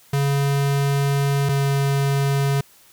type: tone pair in turn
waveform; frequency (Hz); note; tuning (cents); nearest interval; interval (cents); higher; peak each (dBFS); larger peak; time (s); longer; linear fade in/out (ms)
square; 140.1 / 139.13; C#3 / C#3; +19 / +7; unison; 12; first; -18; neither; 0.13-1.49 / 1.49-2.61; first; 5
effects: white hiss -52 dBFS RMS until 2.92 s